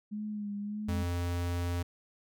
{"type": "tone with vibrato", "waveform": "sine", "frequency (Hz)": 207.7, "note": "G#3", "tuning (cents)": 0, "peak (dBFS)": -34, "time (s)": [0.11, 1.04], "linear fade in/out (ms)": 20, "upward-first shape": "sine", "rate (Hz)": 1.7, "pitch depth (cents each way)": 38}
{"type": "tone", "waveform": "square", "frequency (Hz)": 87.31, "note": "F2", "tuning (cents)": 0, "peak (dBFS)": -31, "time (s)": [0.88, 1.83], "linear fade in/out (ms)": 10}
{"effects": []}